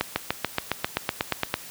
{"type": "accelerating click train", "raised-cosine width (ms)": 0.3, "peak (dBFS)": -6, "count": 13, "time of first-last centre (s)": [0.01, 1.541], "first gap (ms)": 150, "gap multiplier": 0.97, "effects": ["white hiss -42 dBFS RMS until 1.7 s", "high-pass 60 Hz 12 dB/octave"]}